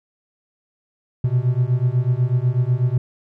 triangle beating tone pair, 120.9 / 129 Hz, B2 / C3, -36 / -24 cents, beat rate 8.1 Hz, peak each -17 dBFS, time 1.24-2.98 s, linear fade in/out 5 ms, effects none

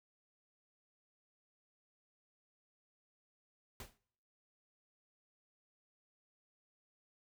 pink noise with exponential decay, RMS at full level -44 dBFS, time 3.8-3.98 s, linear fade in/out 2 ms, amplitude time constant 38 ms, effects noise-tail reverb RT60 0.8 s tail -26 dB re dry

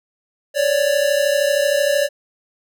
square tone pair together, 554.4 / 587.4 Hz, C#5 / D5, 0 / 0 cents, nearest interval minor second, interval 100 cents, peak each -19 / -18 dBFS, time 0.54-2.09 s, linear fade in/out 50 ms, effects none

